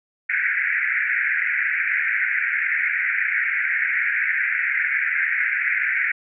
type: band-pass noise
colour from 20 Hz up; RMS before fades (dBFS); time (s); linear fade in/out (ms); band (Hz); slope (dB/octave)
white; -22; 0.29-6.12; 10; 1500 to 2300; 96
effects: none